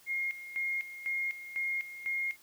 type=tone with tremolo; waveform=sine; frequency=2139 Hz; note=C7; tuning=38 cents sharp; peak=-30 dBFS; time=0.06-2.37 s; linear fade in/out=50 ms; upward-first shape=square; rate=2 Hz; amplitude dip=75%; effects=white hiss -60 dBFS RMS until 2.42 s